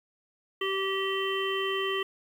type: harmonic tone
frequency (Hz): 387.2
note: G4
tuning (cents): -21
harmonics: 1 / 3 / 5 / 7 / 8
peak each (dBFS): -30 / -34 / -35 / -38 / -34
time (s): 0.61-2.03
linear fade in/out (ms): 5
effects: 9-bit